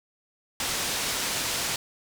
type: low-pass noise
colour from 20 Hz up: white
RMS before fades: -29 dBFS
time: 0.6-1.76 s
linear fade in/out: 2 ms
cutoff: 7700 Hz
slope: 12 dB/octave
effects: none